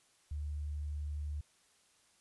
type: tone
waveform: sine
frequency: 74 Hz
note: D2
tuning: 14 cents sharp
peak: -36 dBFS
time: 0.31-1.41 s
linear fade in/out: 5 ms
effects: white hiss -69 dBFS RMS until 2.2 s + resampled to 24000 Hz